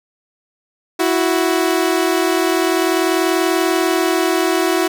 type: tone pair together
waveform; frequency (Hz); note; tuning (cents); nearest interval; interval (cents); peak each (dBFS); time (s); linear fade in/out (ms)
sawtooth; 329.5 / 369.9; E4 / F#4; -1 / 0; major second; 201; -13; 0.99-4.88; 10
effects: none